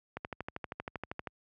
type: click train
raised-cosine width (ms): 0.5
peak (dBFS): -22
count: 15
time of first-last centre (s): 0.17-1.272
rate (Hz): 12.7
effects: high-pass 60 Hz 12 dB/octave